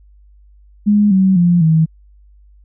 sine tone with pitch steps, 207.3 / 190.09 / 174.32 / 159.85 Hz, G#3 / F#3 / F3 / D#3, -3 / +47 / -3 / +47 cents, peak -8 dBFS, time 0.86-1.86 s, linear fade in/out 20 ms, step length 250 ms, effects added 50 Hz sine -43 dBFS peak until 2.64 s

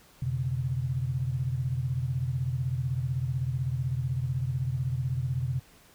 sine tone cluster, 86.8 / 126.5 / 142.4 Hz, F2 / B2 / C#3, -10 / +42 / +47 cents, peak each -36 / -28 / -34 dBFS, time 0.22-5.6 s, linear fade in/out 5 ms, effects pink hiss -57 dBFS RMS until 5.94 s

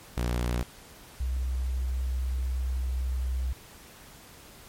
sawtooth / sine tone pair in turn, 60.1 / 63.64 Hz, B1 / C2, -46 / -47 cents, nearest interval minor second, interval 99 cents, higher second, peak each -22 / -26 dBFS, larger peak first, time 0.17-0.63 / 1.2-3.53 s, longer second, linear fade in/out 5 ms, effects pink hiss -50 dBFS RMS until 4.68 s + MP3 64 kbps

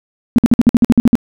sine tone bursts, 236 Hz, A#3, 22 cents sharp, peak -3 dBFS, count 11, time 0.36-1.154 s, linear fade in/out 0 ms, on 24 ms, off 53 ms, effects none

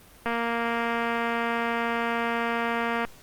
click train, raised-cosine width 0.5 ms, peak -13 dBFS, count 651, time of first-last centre 0.26-3.05 s, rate 233 Hz, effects pink hiss -52 dBFS RMS until 3.22 s + Opus 32 kbps

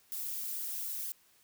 violet noise with flanger, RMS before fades -38 dBFS, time 0.12-1.12 s, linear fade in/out 0 ms, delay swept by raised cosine 0.6 to 3.9 ms, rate 2.1 Hz, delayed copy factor +0.6, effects white hiss -66 dBFS RMS until 1.43 s

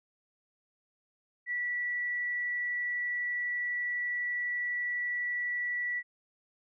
sine tone, 1952 Hz, B6, 21 cents flat, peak -30 dBFS, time 1.46-6.03 s, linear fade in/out 50 ms, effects none

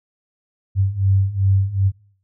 sine beating tone pair, 95.6 / 98.2 Hz, G2 / G2, -43 / +4 cents, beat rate 2.6 Hz, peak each -19 / -16 dBFS, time 0.75-1.92 s, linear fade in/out 50 ms, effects noise-tail reverb RT60 0.5 s tail -22 dB re dry

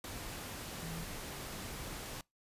sine tone in noise, 164.81 Hz, E3, in tune, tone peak -42 dBFS, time 0.83-1.03 s, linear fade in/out 2 ms, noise pink, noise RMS -44 dBFS, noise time 0.04-2.21 s, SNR -1 dB, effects noise-tail reverb RT60 0.2 s tail -25 dB re dry + resampled to 32000 Hz

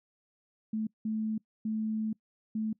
sine tone bursts at uneven times, 218.1 Hz, A3, 15 cents flat, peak -29 dBFS, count 4, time 0.73-0.87 / 1.05-1.38 / 1.65-2.13 / 2.55-2.73 s, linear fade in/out 5 ms, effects noise-tail reverb RT60 0.1 s tail -23 dB re dry

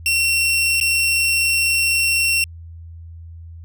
sawtooth tone with dropouts, 2724 Hz, F7, 44 cents flat, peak -12 dBFS, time 0.06-2.44 s, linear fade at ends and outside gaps 1 ms, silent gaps 0.801-0.811 s, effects added 83 Hz sine -34 dBFS peak until 3.64 s

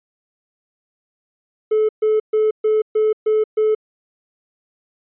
triangle tone bursts, 432.1 Hz, A4, 31 cents flat, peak -10 dBFS, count 7, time 1.71-3.75 s, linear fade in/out 10 ms, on 180 ms, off 130 ms, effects tanh soft clip ceiling -9 dBFS + resampled to 8000 Hz

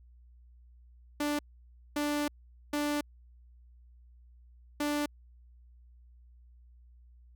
sawtooth tone bursts at uneven times, 293.7 Hz, D4, in tune, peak -25 dBFS, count 4, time 1.2-1.39 / 1.96-2.28 / 2.73-3.01 / 4.8-5.06 s, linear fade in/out 5 ms, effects added 60 Hz sine -54 dBFS peak until 7.35 s

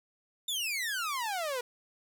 sawtooth exponential sweep, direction down, 3653 to 473.8 Hz, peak -28 dBFS, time 0.48-1.61 s, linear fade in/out 5 ms, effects none

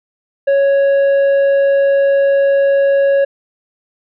sine tone with tanh clipping, 554.4 Hz, C#5, in tune, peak -10 dBFS, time 0.47-3.25 s, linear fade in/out 10 ms, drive 6 dB, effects none

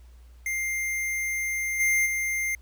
square tone with level steps, 2100 Hz, C7, 6 cents sharp, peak -27 / -21 / -26 dBFS, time 0.46-2.55 s, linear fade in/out 2 ms, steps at 1.79 / 2.05 s, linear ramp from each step 20 ms, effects added 60 Hz sine -47 dBFS peak until 2.61 s + pink hiss -64 dBFS RMS until 2.61 s

